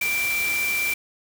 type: tone in noise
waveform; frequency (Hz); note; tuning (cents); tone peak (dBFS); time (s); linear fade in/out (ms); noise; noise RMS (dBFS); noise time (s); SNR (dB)
sine; 2349; D7; 0; -22; 0.01-0.94; 5; white; -30; 0.01-0.94; +5
effects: none